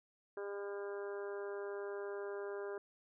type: harmonic tone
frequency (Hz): 201.3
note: G3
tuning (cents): +46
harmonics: 2 / 3 / 4 / 5 / 6 / 7 / 8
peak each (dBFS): -41 / -49 / -56 / -54 / -57 / -55 / -55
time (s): 0.37-2.78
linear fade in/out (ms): 2
effects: none